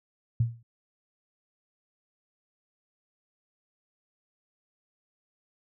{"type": "tone with exponential decay", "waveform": "sine", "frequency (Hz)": 116.4, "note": "A#2", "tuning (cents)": -2, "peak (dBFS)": -18, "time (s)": [0.4, 0.63], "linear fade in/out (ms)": 5, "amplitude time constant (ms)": 48, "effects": []}